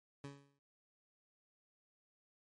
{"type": "tone with exponential decay", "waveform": "20% pulse", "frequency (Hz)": 140.6, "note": "C#3", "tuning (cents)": 25, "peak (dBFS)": -39, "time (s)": [0.24, 0.59], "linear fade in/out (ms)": 2, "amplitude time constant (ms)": 76, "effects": ["low-pass 9000 Hz 12 dB/octave", "MP3 48 kbps"]}